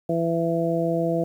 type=harmonic tone; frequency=166.9 Hz; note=E3; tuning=22 cents sharp; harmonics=1 / 2 / 3 / 4; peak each=-26 / -26 / -26 / -26 dBFS; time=0.09-1.24 s; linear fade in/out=5 ms; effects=9-bit